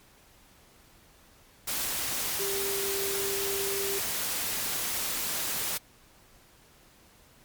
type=tone in noise; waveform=sine; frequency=394.7 Hz; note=G4; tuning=12 cents sharp; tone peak=-32 dBFS; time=2.39-3.99 s; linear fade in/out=10 ms; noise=white; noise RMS=-31 dBFS; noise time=1.67-5.78 s; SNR=-4 dB; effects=pink hiss -58 dBFS RMS until 7.44 s + MP3 96 kbps